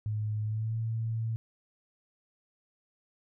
sine tone with pitch glide, 106.8 to 112.89 Hz, G#2 to A2, +49 to +45 cents, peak -29 dBFS, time 0.06-1.36 s, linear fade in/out 0 ms, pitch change +96 cents, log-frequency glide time 0.43-0.77 s, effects none

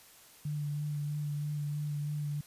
sine tone with vibrato, 147.5 Hz, D3, 8 cents sharp, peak -32 dBFS, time 0.45-2.41 s, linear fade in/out 5 ms, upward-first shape sine, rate 3.1 Hz, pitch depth 18 cents each way, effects white hiss -57 dBFS RMS until 2.46 s + resampled to 32000 Hz

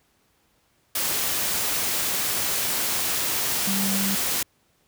sine tone in noise, 196 Hz, G3, in tune, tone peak -25 dBFS, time 3.67-4.15 s, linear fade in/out 5 ms, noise white, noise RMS -25 dBFS, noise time 0.95-4.43 s, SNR -3 dB, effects pink hiss -65 dBFS RMS until 4.87 s + high-pass 60 Hz 12 dB/octave

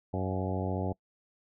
harmonic tone with a mistuned harmonic, 93.9 Hz, F#2, 26 cents sharp, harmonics 1 / 2 / 3 / 4 / 5 / 6 / 7 / 8 / 9, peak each -33 / -36 / -38 / -39 / -40 / -41 / -41 / -42 / -43 dBFS, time 0.13-0.93 s, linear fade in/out 10 ms, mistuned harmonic 8, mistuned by -40 cents, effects noise-tail reverb RT60 0.1 s tail -25 dB re dry

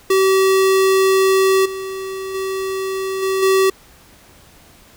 square tone with level steps, 383.1 Hz, G4, 40 cents flat, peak -12 / -25 / -21 / -17 / -12 dBFS, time 0.1-3.7 s, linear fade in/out 5 ms, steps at 1.65 / 2.34 / 3.22 / 3.42 s, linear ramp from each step 10 ms, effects pink hiss -47 dBFS RMS until 4.96 s

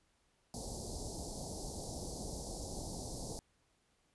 pink band-stop noise, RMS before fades -43 dBFS, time 0.54-3.39 s, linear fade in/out 0 ms, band 840 to 4400 Hz, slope 48 dB/octave, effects pink hiss -75 dBFS RMS until 4.14 s + resampled to 24000 Hz

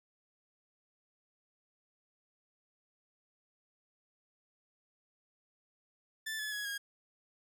sawtooth tone with pitch steps, 1760 / 1716.8 / 1674.7 / 1633.6 Hz, A6 / A6 / G#6 / G#6, 0 / -43 / +14 / -29 cents, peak -33 dBFS, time 6.26-6.78 s, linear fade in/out 10 ms, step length 130 ms, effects none

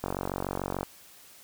click train, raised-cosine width 1 ms, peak -16 dBFS, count 38, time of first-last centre 0.04-0.831 s, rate 46.8 Hz, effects white hiss -53 dBFS RMS until 1.43 s

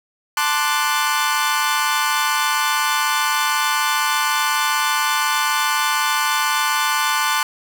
sawtooth chord, D dominant seventh, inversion second, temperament equal, 880 / 1046.5 / 1174.7 / 1480 Hz, A5 / C6 / D6 / F#6, 0 / 0 / 0 / 0 cents, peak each -19 dBFS, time 0.37-7.43 s, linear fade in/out 2 ms, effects none

